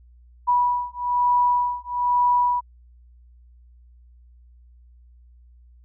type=beating tone pair; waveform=sine; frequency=977 / 978.1 Hz; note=B5 / B5; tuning=-19 / -17 cents; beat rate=1.1 Hz; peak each=-21 dBFS; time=0.47-2.61 s; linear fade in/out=20 ms; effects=added 60 Hz sine -48 dBFS peak until 5.84 s